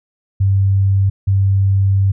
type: tone pair in turn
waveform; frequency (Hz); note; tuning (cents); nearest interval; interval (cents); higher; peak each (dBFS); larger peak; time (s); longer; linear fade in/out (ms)
sine; 97.6 / 97.6; G2 / G2; -7 / -7; unison; 0; neither; -10; neither; 0.4-1.1 / 1.27-2.12; second; 10
effects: none